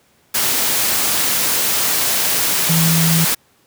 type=tone in noise; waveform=sine; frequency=164.1 Hz; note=E3; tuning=8 cents flat; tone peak=-13 dBFS; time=2.69-3.25 s; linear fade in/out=10 ms; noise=white; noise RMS=-17 dBFS; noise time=0.34-3.35 s; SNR=+1 dB; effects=pink hiss -56 dBFS RMS until 3.66 s + high-pass 100 Hz 12 dB/octave